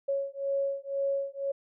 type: beating tone pair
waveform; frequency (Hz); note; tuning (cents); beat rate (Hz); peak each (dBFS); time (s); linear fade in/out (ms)
sine; 552 / 554; C#5 / C#5; -7 / -1; 2; -31; 0.08-1.52; 10
effects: none